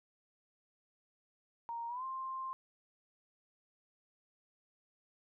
sine tone with pitch glide, 932.3 to 1052.5 Hz, A#5 to C6, 0 to +10 cents, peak -38 dBFS, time 1.69-2.53 s, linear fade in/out 0 ms, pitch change +210 cents, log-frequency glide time 1.88-2.04 s, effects none

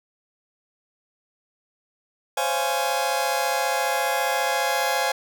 sawtooth chord, Db major seventh, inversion third, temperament just, 519.7 / 554.4 / 693 / 831.5 Hz, C5 / Db5 / F5 / Ab5, -12 / 0 / -14 / +2 cents, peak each -24 / -26 / -24 / -21 dBFS, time 2.37-5.12 s, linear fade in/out 5 ms, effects none

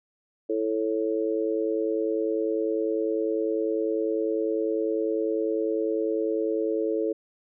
sine chord, A major, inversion second, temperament just, 330 / 440 / 550 Hz, E4 / A4 / C#5, +2 / 0 / -14 cents, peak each -28 / -26 / -31 dBFS, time 0.49-7.13 s, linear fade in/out 10 ms, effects none

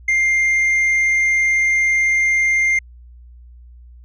sine tone with tanh clipping, 2106 Hz, C7, 11 cents sharp, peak -14 dBFS, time 0.08-2.79 s, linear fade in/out 5 ms, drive 3 dB, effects added 60 Hz sine -39 dBFS peak until 4.04 s

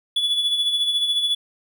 triangle tone with tremolo, 3424 Hz, A7, 48 cents flat, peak -15 dBFS, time 0.16-1.35 s, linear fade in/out 5 ms, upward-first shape sine, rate 14 Hz, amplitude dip 50%, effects none

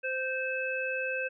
harmonic tone, 520 Hz, C5, 11 cents flat, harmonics 1 / 3 / 5, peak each -34 / -34 / -34 dBFS, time 0.03-1.29 s, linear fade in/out 20 ms, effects none

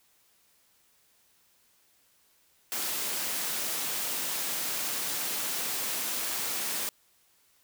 white high-pass noise, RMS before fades -32 dBFS, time 2.72-6.89 s, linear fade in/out 0 ms, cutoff 170 Hz, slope 12 dB/octave, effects white hiss -66 dBFS RMS until 7.63 s

